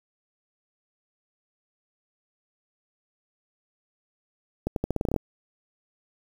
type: accelerating click train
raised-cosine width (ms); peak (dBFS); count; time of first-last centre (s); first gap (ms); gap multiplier
2; -12; 11; 4.67-5.163; 92; 0.85
effects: 7-bit